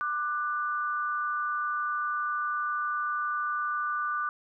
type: tone pair together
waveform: sine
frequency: 1187.6 / 1480 Hz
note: D6 / F#6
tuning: +19 / 0 cents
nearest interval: major third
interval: 381 cents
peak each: -29 / -32 dBFS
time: 0.01-4.29 s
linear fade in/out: 0 ms
effects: none